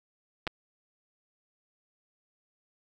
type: clicks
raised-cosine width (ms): 0.3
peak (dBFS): -16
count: 2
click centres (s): 0.469 / 0.475
effects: none